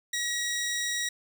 15% pulse tone, 1908 Hz, A#6, 40 cents sharp, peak -22 dBFS, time 0.13-1.09 s, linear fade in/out 5 ms, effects none

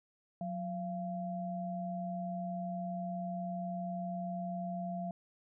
sine tone pair together, 181.7 / 686 Hz, F#3 / F5, -31 / -31 cents, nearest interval octave + major seventh, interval 2300 cents, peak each -38 / -39 dBFS, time 0.41-5.11 s, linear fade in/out 2 ms, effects none

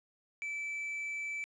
triangle tone, 2316 Hz, D7, 25 cents flat, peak -34 dBFS, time 0.42-1.44 s, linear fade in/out 0 ms, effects resampled to 24000 Hz + 11-bit

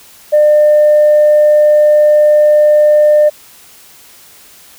sine tone, 600 Hz, D5, 37 cents sharp, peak -3 dBFS, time 0.32-3.3 s, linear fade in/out 20 ms, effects tanh soft clip ceiling -1 dBFS + white hiss -40 dBFS RMS until 4.78 s

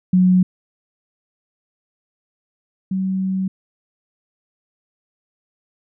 sine tone pair in turn, 183.4 / 189.43 Hz, F#3 / F#3, -15 / +41 cents, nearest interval minor second, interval 56 cents, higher second, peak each -10 / -18 dBFS, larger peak first, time 0.13-0.43 / 2.91-3.48 s, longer second, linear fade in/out 5 ms, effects none

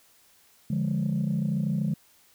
sine chord, D diminished, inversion none, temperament equal, 146.83 / 174.61 / 207.7 Hz, D3 / F3 / Ab3, 0 / 0 / 0 cents, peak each -27 / -28 / -27 dBFS, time 0.7-1.94 s, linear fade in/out 5 ms, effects tanh soft clip ceiling -19 dBFS + white hiss -60 dBFS RMS until 2.34 s

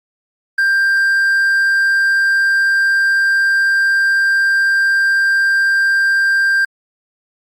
triangle tone, 1586 Hz, G6, 20 cents sharp, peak -9 dBFS, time 0.58-6.65 s, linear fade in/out 5 ms, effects Opus 32 kbps

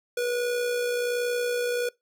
square tone with amplitude modulation, 486 Hz, B4, 28 cents flat, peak -24 dBFS, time 0.17-1.89 s, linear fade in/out 5 ms, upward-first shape sine, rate 61.3 Hz, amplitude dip 35%, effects noise-tail reverb RT60 0.2 s tail -23 dB re dry

